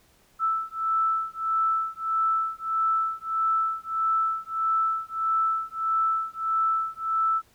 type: beating tone pair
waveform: sine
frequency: 1318.5 / 1320.1 Hz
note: E6 / E6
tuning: 0 / +2 cents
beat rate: 1.6 Hz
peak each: -26 dBFS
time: 0.39-7.42 s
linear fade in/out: 50 ms
effects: pink hiss -61 dBFS RMS until 7.54 s